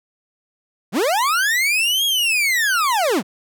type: linear two-way sweep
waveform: 40% pulse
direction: up then down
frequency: 145 to 3326 to 145 Hz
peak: -15 dBFS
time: 0.92-3.23 s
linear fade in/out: 50 ms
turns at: 2.05 s
effects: none